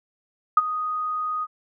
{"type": "tone with ADSR envelope", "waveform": "sine", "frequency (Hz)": 1244.5, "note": "D#6", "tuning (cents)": 0, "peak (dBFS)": -9, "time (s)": [0.57, 1.47], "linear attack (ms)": 4, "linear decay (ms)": 30, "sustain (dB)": -15, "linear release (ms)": 41, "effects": []}